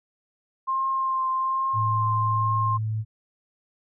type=tone with vibrato; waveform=sine; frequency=1057 Hz; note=C6; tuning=17 cents sharp; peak=-22 dBFS; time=0.67-2.78 s; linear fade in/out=20 ms; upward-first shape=triangle; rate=1.2 Hz; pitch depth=18 cents each way
type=tone; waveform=sine; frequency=109.2 Hz; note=A2; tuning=13 cents flat; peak=-24 dBFS; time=1.73-3.05 s; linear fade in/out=50 ms
effects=none